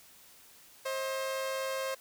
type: tone pair together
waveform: sawtooth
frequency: 532 / 636 Hz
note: C5 / D#5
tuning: +29 / +38 cents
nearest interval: minor third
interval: 309 cents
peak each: -29 / -38 dBFS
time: 0.85-1.95 s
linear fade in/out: 10 ms
effects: white hiss -57 dBFS RMS until 2 s